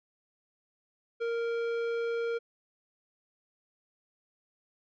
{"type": "tone with tanh clipping", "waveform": "sine", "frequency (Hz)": 465.1, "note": "A#4", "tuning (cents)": -4, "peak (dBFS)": -31, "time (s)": [1.2, 2.39], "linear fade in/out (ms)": 20, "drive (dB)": 13, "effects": []}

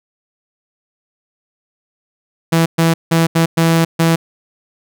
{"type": "tone bursts at uneven times", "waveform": "sawtooth", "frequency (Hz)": 164.81, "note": "E3", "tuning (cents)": 0, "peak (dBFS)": -6, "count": 6, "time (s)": [[2.52, 2.66], [2.78, 2.94], [3.11, 3.27], [3.35, 3.46], [3.57, 3.85], [3.99, 4.16]], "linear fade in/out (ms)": 10, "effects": []}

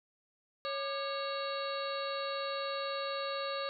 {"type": "harmonic tone with a mistuned harmonic", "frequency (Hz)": 552, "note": "C#5", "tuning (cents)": -7, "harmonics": [1, 2, 3, 4, 5, 6, 7, 8], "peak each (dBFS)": [-37, -39, -46, -50, -47, -55, -44, -45], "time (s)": [0.65, 3.69], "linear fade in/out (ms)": 0, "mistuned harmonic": 2, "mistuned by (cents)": 140, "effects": []}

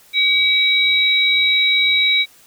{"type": "tone pair together", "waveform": "sine", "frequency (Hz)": [2284, 3841], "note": ["D7", "B7"], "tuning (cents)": [-49, -49], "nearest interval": "major sixth", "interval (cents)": 900, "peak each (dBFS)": -15, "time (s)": [0.13, 2.26], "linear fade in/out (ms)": 50, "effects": ["white hiss -49 dBFS RMS until 2.46 s"]}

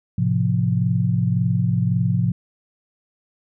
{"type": "chord", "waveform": "sine", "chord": "F major", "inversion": "first", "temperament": "just", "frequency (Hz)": [109.13, 130.96, 174.61], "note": ["A2", "C3", "F3"], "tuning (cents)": [-14, 2, 0], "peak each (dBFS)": -21, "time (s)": [0.18, 2.32], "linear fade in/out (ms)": 5, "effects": []}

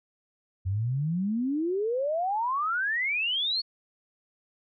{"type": "exponential sweep", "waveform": "sine", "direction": "up", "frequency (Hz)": [90, 4454], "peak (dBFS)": -25, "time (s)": [0.65, 3.62], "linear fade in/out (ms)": 20, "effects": []}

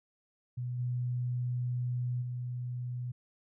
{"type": "tone with level steps", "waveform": "sine", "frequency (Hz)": 123.47, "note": "B2", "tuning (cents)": 0, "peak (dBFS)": [-33, -30, -34], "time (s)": [0.57, 3.12], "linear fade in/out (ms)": 10, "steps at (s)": [0.78, 2.21], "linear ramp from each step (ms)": 20, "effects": []}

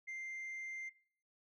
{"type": "tone", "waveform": "sine", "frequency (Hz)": 2093, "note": "C7", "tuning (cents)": 0, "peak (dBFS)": -39, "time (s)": [0.07, 0.9], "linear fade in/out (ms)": 20, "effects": ["noise-tail reverb RT60 0.5 s tail -22 dB re dry", "tanh soft clip ceiling -41 dBFS"]}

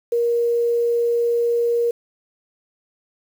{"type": "tone with quantisation", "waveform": "sine", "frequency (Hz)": 471.7, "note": "A#4", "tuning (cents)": 20, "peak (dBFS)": -16, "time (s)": [0.12, 1.91], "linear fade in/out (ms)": 5, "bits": 7, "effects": []}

